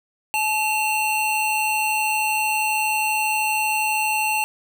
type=tone pair together; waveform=square; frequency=860.8 / 2735 Hz; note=A5 / F7; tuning=-38 / -37 cents; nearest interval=octave + minor sixth; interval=2001 cents; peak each=-23 dBFS; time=0.34-4.44 s; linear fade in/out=0 ms; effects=8-bit